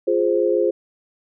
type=chord; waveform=sine; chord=F minor; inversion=none; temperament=equal; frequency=349.2 / 415.3 / 523.3 Hz; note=F4 / Ab4 / C5; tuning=0 / 0 / 0 cents; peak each=-20 dBFS; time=0.07-0.71 s; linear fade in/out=10 ms; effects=none